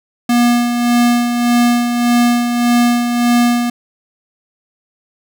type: tone with tremolo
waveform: square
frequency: 240 Hz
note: B3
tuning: 49 cents flat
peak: -9 dBFS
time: 0.29-3.7 s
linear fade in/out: 5 ms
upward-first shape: sine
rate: 1.7 Hz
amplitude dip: 50%
effects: none